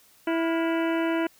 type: harmonic tone with a mistuned harmonic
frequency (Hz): 329.6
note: E4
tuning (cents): 0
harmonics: 1 / 2 / 3 / 4 / 5 / 6 / 7 / 8 / 9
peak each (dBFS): -24 / -30 / -34 / -36 / -38 / -40 / -41 / -42 / -43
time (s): 0.27-1.27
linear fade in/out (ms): 5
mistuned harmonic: 4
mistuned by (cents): +120
effects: white hiss -58 dBFS RMS until 1.39 s